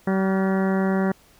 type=harmonic tone with a mistuned harmonic; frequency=191.3 Hz; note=G3; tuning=42 cents flat; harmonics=1 / 2 / 3 / 4 / 5 / 6 / 7 / 8 / 9 / 10; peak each=-20 / -26 / -30 / -32 / -37 / -37 / -36 / -40 / -38 / -39 dBFS; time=0.07-1.12 s; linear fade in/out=5 ms; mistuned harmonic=7; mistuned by=+78 cents; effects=pink hiss -55 dBFS RMS until 1.39 s